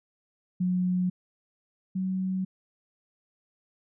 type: tone pair in turn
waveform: sine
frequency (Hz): 181.6 / 187.68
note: F#3 / F#3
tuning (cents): -32 / +25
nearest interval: minor second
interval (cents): 57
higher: second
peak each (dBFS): -23 / -26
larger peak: first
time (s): 0.6-1.1 / 1.95-2.45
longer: neither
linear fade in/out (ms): 10
effects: none